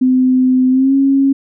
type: tone with pitch glide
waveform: sine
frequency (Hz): 256.4 to 273.2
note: C4 to C#4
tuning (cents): -35 to -25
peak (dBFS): -8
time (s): 0.01-1.33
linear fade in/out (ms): 10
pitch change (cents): +110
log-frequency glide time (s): 0.7-0.94
effects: none